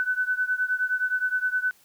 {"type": "beating tone pair", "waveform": "sine", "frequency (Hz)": [1500, 1509.6], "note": ["F#6", "F#6"], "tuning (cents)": [23, 34], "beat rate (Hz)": 9.6, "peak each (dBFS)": [-25, -27], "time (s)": [0, 1.71], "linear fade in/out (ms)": 0, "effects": ["white hiss -59 dBFS RMS until 1.84 s"]}